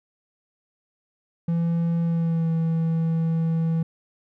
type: tone with pitch glide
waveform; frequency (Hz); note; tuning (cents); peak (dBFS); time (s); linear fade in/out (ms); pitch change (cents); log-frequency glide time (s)
triangle; 168.1 to 163.5; E3 to E3; +34 to -14; -18; 1.48-3.83; 5; -48; 2.02-2.5
effects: none